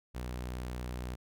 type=tone; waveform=sawtooth; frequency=61.74 Hz; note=B1; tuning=in tune; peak=-33 dBFS; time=0.14-1.16 s; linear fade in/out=20 ms; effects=none